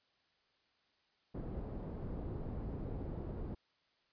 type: low-pass noise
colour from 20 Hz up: pink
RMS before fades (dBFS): -42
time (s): 1.34-3.55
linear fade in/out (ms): 10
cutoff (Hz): 460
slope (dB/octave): 12
effects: white hiss -75 dBFS RMS until 4.12 s + resampled to 11025 Hz